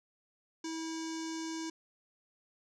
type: tone with low-pass filter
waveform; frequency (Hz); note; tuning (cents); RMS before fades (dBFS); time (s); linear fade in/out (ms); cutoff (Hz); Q
square; 323.7; E4; -31; -39; 0.64-1.7; 5; 6200; 4.9
effects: none